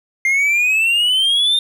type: exponential sweep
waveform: triangle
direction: up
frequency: 2100 to 3649 Hz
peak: -11 dBFS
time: 0.25-1.59 s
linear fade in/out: 2 ms
effects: none